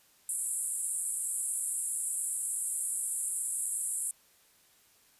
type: band-pass noise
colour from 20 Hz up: white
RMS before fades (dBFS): -34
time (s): 0.29-4.11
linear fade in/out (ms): 2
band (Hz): 7800 to 11000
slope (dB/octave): 96
effects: white hiss -64 dBFS RMS until 5.19 s + resampled to 32000 Hz